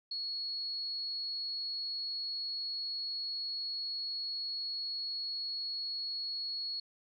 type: tone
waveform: sine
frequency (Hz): 4346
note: C#8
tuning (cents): -35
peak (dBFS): -35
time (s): 0.11-6.8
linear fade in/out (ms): 5
effects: none